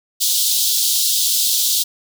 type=high-pass noise; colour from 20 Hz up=pink; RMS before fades=-17 dBFS; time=0.2-1.84 s; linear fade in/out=20 ms; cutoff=3400 Hz; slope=48 dB/octave; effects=none